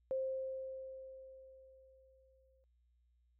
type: tone with exponential decay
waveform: sine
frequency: 527 Hz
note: C5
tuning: 12 cents sharp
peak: -33 dBFS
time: 0.11-2.64 s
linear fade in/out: 0 ms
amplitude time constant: 550 ms
effects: added 60 Hz sine -70 dBFS peak until 3.39 s